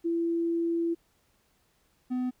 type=tone pair in turn; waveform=sine / triangle; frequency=336 / 251.7 Hz; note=E4 / B3; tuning=+33 / +33 cents; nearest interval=perfect fourth; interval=500 cents; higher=first; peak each=-25 dBFS; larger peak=neither; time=0.04-0.95 / 2.1-2.31 s; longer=first; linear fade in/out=20 ms; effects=pink hiss -69 dBFS RMS until 2.4 s